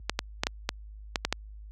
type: clicks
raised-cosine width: 0.2 ms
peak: -8 dBFS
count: 8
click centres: 0.096 / 0.191 / 0.435 / 0.469 / 0.691 / 1.158 / 1.25 / 1.326 s
effects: added 52 Hz sine -34 dBFS peak until 1.71 s + high-pass 80 Hz 12 dB/octave